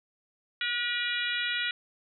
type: harmonic tone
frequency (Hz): 481.6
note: B4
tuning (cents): -44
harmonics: 3 / 4 / 5 / 6 / 7 / 8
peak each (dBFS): -33 / -34 / -35 / -36 / -36 / -37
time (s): 0.61-1.71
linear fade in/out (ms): 2
effects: none